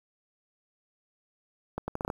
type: accelerating click train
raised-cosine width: 1 ms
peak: -18 dBFS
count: 7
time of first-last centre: 1.78-2.101 s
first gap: 100 ms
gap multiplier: 0.74
effects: 8-bit